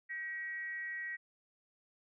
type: tone with frequency modulation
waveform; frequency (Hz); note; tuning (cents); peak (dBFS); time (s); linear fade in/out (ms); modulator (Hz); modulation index
sine; 1907; A#6; +39; -38; 0.09-1.17; 20; 335; 0.39
effects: none